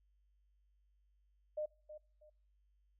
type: tone with echo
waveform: sine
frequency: 608 Hz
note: D#5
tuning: 40 cents flat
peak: -36 dBFS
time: 1.57-1.66 s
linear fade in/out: 10 ms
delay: 320 ms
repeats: 2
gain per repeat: -12 dB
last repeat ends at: 2.3 s
effects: noise-tail reverb RT60 0.5 s tail -25 dB re dry + added 50 Hz sine -70 dBFS peak until 2.99 s